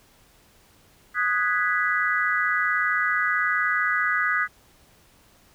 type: chord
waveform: sine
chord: G# minor seventh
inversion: second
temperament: equal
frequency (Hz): 1244.5 / 1480 / 1661.2 / 1975.5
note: D#6 / F#6 / G#6 / B6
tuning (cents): 0 / 0 / 0 / 0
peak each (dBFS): -26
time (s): 1.14-4.48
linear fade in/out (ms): 50
effects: pink hiss -57 dBFS RMS until 5.54 s

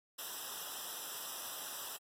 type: noise with comb filter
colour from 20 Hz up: white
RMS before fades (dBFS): -44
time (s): 0.18-1.97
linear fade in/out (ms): 10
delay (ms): 0.45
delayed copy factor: -1
effects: AAC 48 kbps

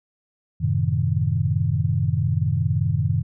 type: chord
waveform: sine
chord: F# diminished seventh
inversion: none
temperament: equal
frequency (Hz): 92.5 / 110 / 130.81 / 155.56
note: F#2 / A2 / C3 / Eb3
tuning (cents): 0 / 0 / 0 / 0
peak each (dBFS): -24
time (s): 0.6-3.23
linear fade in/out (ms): 20
effects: none

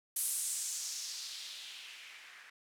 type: noise with low-pass filter sweep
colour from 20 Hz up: violet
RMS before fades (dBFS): -41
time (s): 0.16-2.5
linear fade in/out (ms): 5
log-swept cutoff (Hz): 11000 to 1700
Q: 2.2
effects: none

